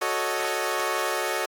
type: chord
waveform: 15% pulse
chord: D# half-diminished seventh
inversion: first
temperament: equal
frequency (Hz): 370 / 440 / 554.4 / 622.3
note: F#4 / A4 / C#5 / D#5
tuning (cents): 0 / 0 / 0 / 0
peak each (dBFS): -24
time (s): 0.01-1.46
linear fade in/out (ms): 10
effects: AAC 64 kbps